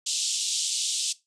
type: band-pass noise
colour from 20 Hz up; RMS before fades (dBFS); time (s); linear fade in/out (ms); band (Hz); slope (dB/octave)
white; -28; 0.06-1.13; 10; 3000 to 8500; 48
effects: noise-tail reverb RT60 0.2 s tail -18 dB re dry